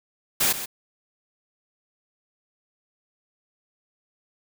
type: noise with echo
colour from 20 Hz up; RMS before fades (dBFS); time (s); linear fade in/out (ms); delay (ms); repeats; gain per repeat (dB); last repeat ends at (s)
white; -21; 0.4-0.53; 10; 130; 1; -11; 0.66
effects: none